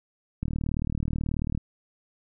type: click train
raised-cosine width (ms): 5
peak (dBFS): -16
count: 45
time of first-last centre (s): 0.43-1.576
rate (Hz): 38.4
effects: none